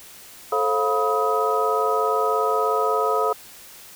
sine tone cluster, 437.2 / 534 / 701 / 979 / 1263 Hz, A4 / C5 / F5 / B5 / D#6, -11 / +35 / +6 / -15 / +26 cents, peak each -23 / -27 / -26 / -27 / -23 dBFS, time 0.52-3.33 s, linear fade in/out 5 ms, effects white hiss -44 dBFS RMS until 3.95 s

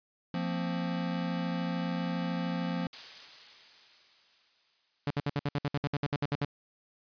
square chord, F suspended fourth, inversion none, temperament equal with one note detuned, 174.61 / 228.7 / 261.6 Hz, F3 / Bb3 / C4, 0 / -33 / 0 cents, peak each -33 / -39 / -38 dBFS, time 0.34-2.87 s, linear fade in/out 2 ms
blue noise with exponential decay, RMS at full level -37 dBFS, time 2.93-5.74 s, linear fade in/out 1 ms, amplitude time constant 610 ms
sawtooth tone bursts, 144.1 Hz, D3, 33 cents flat, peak -24 dBFS, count 15, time 5.07-6.449 s, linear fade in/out 2 ms, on 35 ms, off 61 ms
effects resampled to 11025 Hz

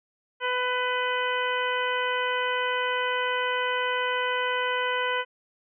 harmonic tone with a mistuned harmonic, 499.2 Hz, B4, 19 cents sharp, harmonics 1 / 2 / 3 / 4 / 5 / 6, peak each -30 / -29 / -30 / -33 / -36 / -34 dBFS, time 0.4-5.25 s, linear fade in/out 50 ms, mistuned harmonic 6, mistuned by +19 cents, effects none

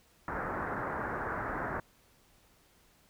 white low-pass noise, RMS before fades -36 dBFS, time 0.28-1.8 s, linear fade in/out 2 ms, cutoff 1700 Hz, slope 48 dB/octave, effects pink hiss -65 dBFS RMS until 3.09 s

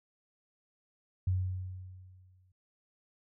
sine tone with exponential decay, 92.5 Hz, F#2, in tune, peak -25 dBFS, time 1.27-2.52 s, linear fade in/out 5 ms, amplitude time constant 270 ms, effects none

